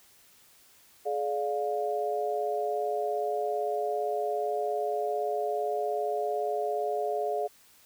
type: chord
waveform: sine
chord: D diminished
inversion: second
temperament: just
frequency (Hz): 422.9 / 587.3 / 704.8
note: Ab4 / D5 / F5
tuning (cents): +31 / 0 / +16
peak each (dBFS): -31 / -33 / -31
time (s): 1.05-7.48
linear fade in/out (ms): 20
effects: white hiss -59 dBFS RMS until 7.85 s